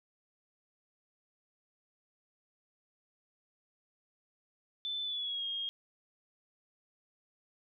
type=tone with pitch glide; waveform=sine; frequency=3520 to 3247 Hz; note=A7 to G#7; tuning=0 to -40 cents; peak=-34 dBFS; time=4.85-5.69 s; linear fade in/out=0 ms; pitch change=-140 cents; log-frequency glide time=5.03-5.45 s; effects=none